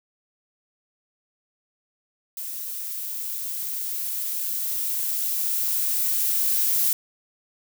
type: noise with level ramp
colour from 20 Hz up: violet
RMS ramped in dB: -33 to -21 dBFS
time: 2.37-6.93 s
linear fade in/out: 2 ms
effects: none